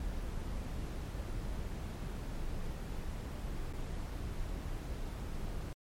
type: noise with dropouts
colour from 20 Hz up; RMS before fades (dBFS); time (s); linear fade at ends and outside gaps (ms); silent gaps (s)
brown; -39; 0-5.73; 2; 3.728-3.734
effects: MP3 64 kbps